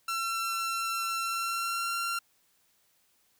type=tone with pitch glide; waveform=sawtooth; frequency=1351 to 1374.6 Hz; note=E6 to F6; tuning=+42 to -28 cents; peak=-26 dBFS; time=0.08-2.19 s; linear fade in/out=5 ms; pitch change=+30 cents; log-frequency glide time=1.23-1.97 s; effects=white hiss -69 dBFS RMS until 3.39 s